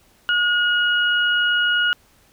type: tone pair together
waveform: sine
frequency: 1438.5 / 2897 Hz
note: F#6 / F#7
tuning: -49 / -37 cents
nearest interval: octave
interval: 1212 cents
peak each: -17 / -21 dBFS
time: 0.29-1.93 s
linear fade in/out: 0 ms
effects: pink hiss -56 dBFS RMS until 2.32 s